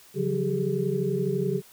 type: tone cluster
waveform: sine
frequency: 140.2 / 170.5 / 185.4 / 389.6 / 421.4 Hz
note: C#3 / F3 / F#3 / G4 / G#4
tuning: +20 / -41 / +4 / -11 / +25 cents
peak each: -30 / -35 / -30 / -28 / -30 dBFS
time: 0.14-1.62 s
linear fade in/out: 50 ms
effects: white hiss -53 dBFS RMS until 1.72 s